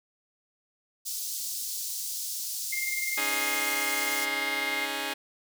pink high-pass noise, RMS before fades -34 dBFS, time 1.05-4.26 s, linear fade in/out 20 ms, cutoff 4800 Hz, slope 24 dB/octave
sine tone with tremolo, 2114 Hz, C7, 17 cents sharp, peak -27 dBFS, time 2.72-4.86 s, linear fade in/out 10 ms, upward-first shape sine, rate 20 Hz, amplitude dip 60%
5% pulse chord, C# suspended second, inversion none, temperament just, 277.2 / 311.8 / 415.8 Hz, C#4 / D#4 / G#4, 0 / +4 / +2 cents, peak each -24 dBFS, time 3.17-5.14 s, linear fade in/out 10 ms
effects none

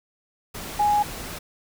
sine tone in noise, 830.6 Hz, G#5, in tune, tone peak -17 dBFS, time 0.79-1.03 s, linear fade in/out 10 ms, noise pink, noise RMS -35 dBFS, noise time 0.54-1.39 s, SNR +15 dB, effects none

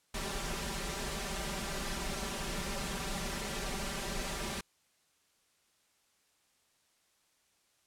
pink noise with comb filter, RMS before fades -37 dBFS, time 0.14-4.61 s, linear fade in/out 5 ms, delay 5.1 ms, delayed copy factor +0.85, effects white hiss -72 dBFS RMS until 7.86 s + low-pass 10000 Hz 12 dB/octave

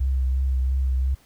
sine tone with vibrato, 65.41 Hz, C2, in tune, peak -19 dBFS, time 0-1.15 s, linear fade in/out 10 ms, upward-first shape triangle, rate 2.9 Hz, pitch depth 33 cents each way, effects pink hiss -57 dBFS RMS until 1.25 s

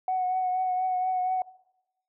sine tone with vibrato, 740 Hz, F#5, in tune, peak -23 dBFS, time 0.08-1.42 s, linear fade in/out 2 ms, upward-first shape triangle, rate 4.2 Hz, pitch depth 26 cents each way, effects noise-tail reverb RT60 0.9 s tail -21 dB re dry + tanh soft clip ceiling -19 dBFS

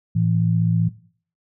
sine tone pair together, 111.33 / 166.8 Hz, A2 / E3, +21 / +21 cents, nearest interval perfect fifth, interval 700 cents, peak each -19 dBFS, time 0.15-0.89 s, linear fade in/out 10 ms, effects noise-tail reverb RT60 0.5 s tail -18 dB re dry

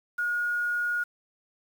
sine tone with quantisation, 1439 Hz, F#6, 49 cents flat, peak -25 dBFS, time 0.18-1.04 s, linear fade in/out 10 ms, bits 8, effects none

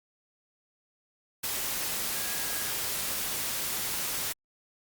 sine tone in noise, 1645 Hz, G#6, 17 cents flat, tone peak -43 dBFS, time 2.15-2.72 s, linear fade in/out 10 ms, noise white, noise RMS -32 dBFS, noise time 1.43-4.33 s, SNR -14 dB, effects Opus 48 kbps

